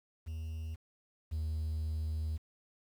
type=tone pair in turn; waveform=triangle; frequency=79.9 / 78.48 Hz; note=D#2 / D#2; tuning=+47 / +15 cents; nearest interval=unison; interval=32 cents; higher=first; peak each=-35 / -30 dBFS; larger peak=second; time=0.26-0.76 / 1.31-2.38 s; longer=second; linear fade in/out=20 ms; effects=tanh soft clip ceiling -27 dBFS + 10-bit